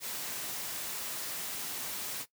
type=noise; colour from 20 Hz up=white; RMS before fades=-38 dBFS; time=0-2.26 s; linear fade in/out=50 ms; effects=noise-tail reverb RT60 0.1 s tail -17 dB re dry + high-pass 100 Hz 12 dB/octave

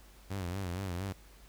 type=tone with vibrato; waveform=sawtooth; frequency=92.5 Hz; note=F#2; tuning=in tune; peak=-31 dBFS; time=0.3-1.13 s; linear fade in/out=10 ms; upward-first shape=sine; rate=4.3 Hz; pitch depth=120 cents each way; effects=added 50 Hz sine -55 dBFS peak until 1.48 s + pink hiss -60 dBFS RMS until 1.48 s

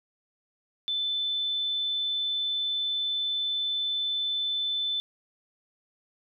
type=tone; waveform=sine; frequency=3520 Hz; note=A7; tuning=in tune; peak=-26 dBFS; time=0.88-5 s; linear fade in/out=0 ms; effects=none

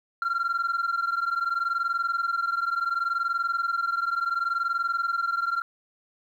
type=tone pair together; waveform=sine; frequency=1366.3 / 1387 Hz; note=F6 / F6; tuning=-38 / -12 cents; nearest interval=unison; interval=26 cents; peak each=-25 dBFS; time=0.22-5.62 s; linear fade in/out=2 ms; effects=tanh soft clip ceiling -21 dBFS + 10-bit

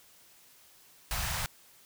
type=band-stop noise; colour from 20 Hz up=pink; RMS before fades=-33 dBFS; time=1.11-1.46 s; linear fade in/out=0 ms; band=150 to 690 Hz; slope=24 dB/octave; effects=white hiss -59 dBFS RMS until 1.85 s

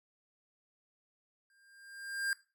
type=tone with exponential growth; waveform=square; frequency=1600 Hz; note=G6; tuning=35 cents sharp; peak=-30 dBFS; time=1.5-2.33 s; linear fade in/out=1 ms; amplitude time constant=180 ms; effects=noise-tail reverb RT60 0.3 s tail -18 dB re dry

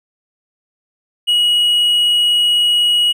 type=tone; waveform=triangle; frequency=2906 Hz; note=F#7; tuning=32 cents flat; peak=-9 dBFS; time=1.27-3.13 s; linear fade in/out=20 ms; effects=none

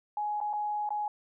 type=tone with dropouts; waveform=sine; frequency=837 Hz; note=G#5; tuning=13 cents sharp; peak=-29 dBFS; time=0.17-1.08 s; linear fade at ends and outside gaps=2 ms; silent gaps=0.403-0.412 / 0.531-0.535 / 0.891-0.905 s; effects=none

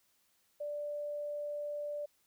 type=tone; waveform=sine; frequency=587.3 Hz; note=D5; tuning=in tune; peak=-36 dBFS; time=0.6-2.06 s; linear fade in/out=10 ms; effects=white hiss -73 dBFS RMS until 2.26 s

